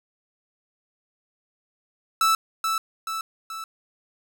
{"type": "tone with echo", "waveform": "45% pulse", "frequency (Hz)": 1316, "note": "E6", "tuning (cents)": -3, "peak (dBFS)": -17, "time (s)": [2.21, 2.35], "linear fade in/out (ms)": 2, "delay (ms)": 430, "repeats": 3, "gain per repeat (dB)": -5, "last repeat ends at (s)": 3.64, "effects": []}